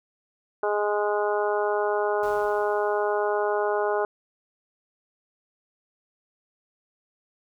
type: harmonic tone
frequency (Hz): 207.7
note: G#3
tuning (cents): 0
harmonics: 2 / 3 / 4 / 5 / 6 / 7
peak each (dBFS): -25 / -28 / -29 / -33 / -35 / -34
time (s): 0.63-4.05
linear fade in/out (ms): 2
type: noise with exponential decay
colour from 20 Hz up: pink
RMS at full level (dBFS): -45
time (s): 2.23-3.66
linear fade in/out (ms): 2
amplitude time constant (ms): 310
effects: none